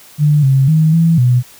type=tone with pitch steps; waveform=sine; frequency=148.7 / 134.6 / 157.5 / 165.3 / 124.1 Hz; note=D3 / C3 / D#3 / E3 / B2; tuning=+22 / +49 / +21 / +5 / +9 cents; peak=-7 dBFS; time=0.18-1.43 s; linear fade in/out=50 ms; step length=250 ms; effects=white hiss -41 dBFS RMS until 1.59 s